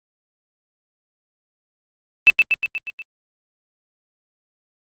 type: tone with echo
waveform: sine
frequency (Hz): 2637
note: E7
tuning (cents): 0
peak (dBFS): -5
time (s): 2.27-2.3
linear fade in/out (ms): 0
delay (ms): 120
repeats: 6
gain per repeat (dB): -4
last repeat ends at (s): 3.02
effects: Opus 24 kbps